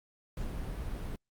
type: noise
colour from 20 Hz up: brown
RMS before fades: -37 dBFS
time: 0.37-1.16 s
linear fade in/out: 2 ms
effects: Opus 48 kbps